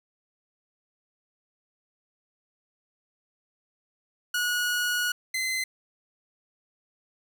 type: tone pair in turn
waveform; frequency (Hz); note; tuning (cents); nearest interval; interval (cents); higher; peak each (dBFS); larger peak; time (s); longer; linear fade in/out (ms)
sawtooth; 1456 / 2055; F#6 / C7; -28 / -32; tritone; 596; second; -21 / -23; first; 4.34-5.12 / 5.34-5.64; first; 5
effects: none